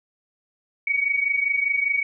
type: tone pair together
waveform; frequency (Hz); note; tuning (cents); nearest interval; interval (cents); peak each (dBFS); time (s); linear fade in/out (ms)
sine; 2245 / 2270; C#7 / C#7; +21 / +41; unison; 20; -21 / -25; 0.87-2.03; 5
effects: none